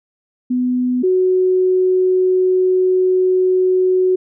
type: tone pair in turn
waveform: sine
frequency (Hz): 250 / 370.1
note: B3 / F#4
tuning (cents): +21 / 0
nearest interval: perfect fifth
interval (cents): 679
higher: second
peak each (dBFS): -14 / -11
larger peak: second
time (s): 0.5-1.03 / 1.03-4.16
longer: second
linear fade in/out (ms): 10
effects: none